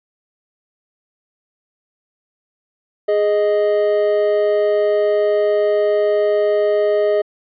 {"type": "tone pair together", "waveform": "triangle", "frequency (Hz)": [415.3, 622.3], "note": ["G#4", "D#5"], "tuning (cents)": [0, 0], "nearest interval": "perfect fifth", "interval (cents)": 700, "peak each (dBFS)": -14, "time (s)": [3.08, 7.22], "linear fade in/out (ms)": 10, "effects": ["resampled to 11025 Hz"]}